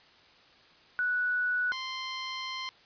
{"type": "tone pair in turn", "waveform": ["sine", "10% pulse"], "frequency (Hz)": [1476, 1043.7], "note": ["F#6", "C6"], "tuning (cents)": [-5, -5], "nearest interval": "tritone", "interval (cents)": 600, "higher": "first", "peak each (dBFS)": [-26, -25], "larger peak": "second", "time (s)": [[0.99, 1.72], [1.72, 2.69]], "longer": "second", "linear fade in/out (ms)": 0, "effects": ["white hiss -58 dBFS RMS until 2.85 s", "resampled to 11025 Hz"]}